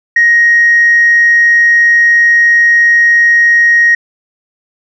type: tone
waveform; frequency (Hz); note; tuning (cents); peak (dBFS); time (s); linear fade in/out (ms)
sine; 1877; A#6; +11; -3; 0.16-3.95; 5
effects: tanh soft clip ceiling 0 dBFS